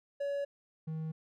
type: tone pair in turn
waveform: triangle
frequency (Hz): 565 / 158.55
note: C#5 / D#3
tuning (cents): +33 / +33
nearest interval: octave + minor seventh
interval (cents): 2200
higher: first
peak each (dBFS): -30 / -33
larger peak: first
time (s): 0.2-0.45 / 0.87-1.12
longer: neither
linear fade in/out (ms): 10
effects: none